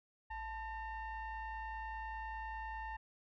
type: tone with frequency modulation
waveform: sine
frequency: 880 Hz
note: A5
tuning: in tune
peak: -40 dBFS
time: 0.3-2.97 s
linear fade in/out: 10 ms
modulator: 935 Hz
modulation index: 1
effects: tanh soft clip ceiling -36 dBFS